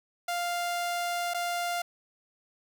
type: tone with dropouts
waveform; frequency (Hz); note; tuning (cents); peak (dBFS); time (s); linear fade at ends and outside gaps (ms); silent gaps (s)
sawtooth; 698.5; F5; 0; -25; 0.28-1.82; 5; 1.337-1.344
effects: none